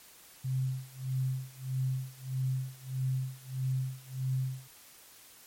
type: tone with tremolo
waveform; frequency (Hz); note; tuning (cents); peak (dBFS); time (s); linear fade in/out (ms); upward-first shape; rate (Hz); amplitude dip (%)
sine; 130.81; C3; 0; -27; 0.44-4.68; 10; sine; 1.6; 95
effects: white hiss -55 dBFS RMS until 5.46 s + MP3 64 kbps